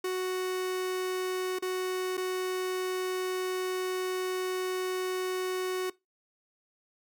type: tone with dropouts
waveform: 45% pulse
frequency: 370 Hz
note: F#4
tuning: in tune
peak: -29 dBFS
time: 0.04-5.9 s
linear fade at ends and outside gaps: 5 ms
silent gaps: 1.588-1.623 / 2.171-2.176 s
effects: noise-tail reverb RT60 0.2 s tail -20 dB re dry